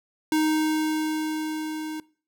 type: tone with level ramp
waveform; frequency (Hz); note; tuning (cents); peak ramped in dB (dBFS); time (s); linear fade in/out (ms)
square; 311.1; D#4; 0; -20 to -32; 0.32-2; 2
effects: noise-tail reverb RT60 0.4 s tail -21 dB re dry